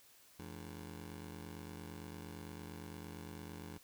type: ring-modulated tone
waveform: 20% pulse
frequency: 126.6 Hz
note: B2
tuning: 43 cents sharp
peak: -39 dBFS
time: 0.39-3.78 s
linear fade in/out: 5 ms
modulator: 38.9 Hz
effects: white hiss -64 dBFS RMS until 3.83 s